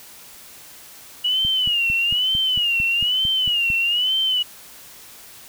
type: tone with vibrato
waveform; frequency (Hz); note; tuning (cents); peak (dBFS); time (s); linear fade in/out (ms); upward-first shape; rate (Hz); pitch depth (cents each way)
sine; 2905; F#7; -32; -17; 1.24-4.43; 10; sine; 1.1; 120
type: click train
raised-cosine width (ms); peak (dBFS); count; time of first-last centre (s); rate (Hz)
5; -20; 11; 1.45-3.702; 4.44
effects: white hiss -43 dBFS RMS until 5.48 s